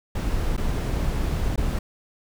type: noise with dropouts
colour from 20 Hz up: brown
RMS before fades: -24 dBFS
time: 0.15-1.79 s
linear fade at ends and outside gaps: 5 ms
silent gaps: 0.567-0.576 / 1.56-1.576 s
effects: none